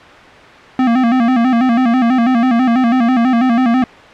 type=tone with vibrato; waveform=square; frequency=244.7 Hz; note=B3; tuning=16 cents flat; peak=-10 dBFS; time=0.79-3.84 s; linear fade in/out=2 ms; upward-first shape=square; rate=6.1 Hz; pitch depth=92 cents each way; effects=white hiss -36 dBFS RMS until 4.13 s + low-pass 2000 Hz 12 dB/octave